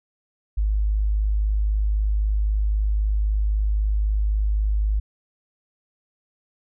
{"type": "tone", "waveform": "sine", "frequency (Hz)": 51.91, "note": "G#1", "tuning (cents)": 0, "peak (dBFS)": -18, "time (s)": [0.57, 5], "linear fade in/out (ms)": 10, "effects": []}